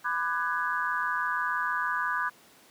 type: chord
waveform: sine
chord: G# half-diminished seventh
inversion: first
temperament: just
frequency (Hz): 996.7 / 1196.1 / 1495.1 / 1661.2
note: B5 / D6 / F#6 / G#6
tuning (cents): +16 / +31 / +18 / 0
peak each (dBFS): -32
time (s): 0.04-2.3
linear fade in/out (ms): 20
effects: pink hiss -56 dBFS RMS until 2.7 s + high-pass 200 Hz 12 dB/octave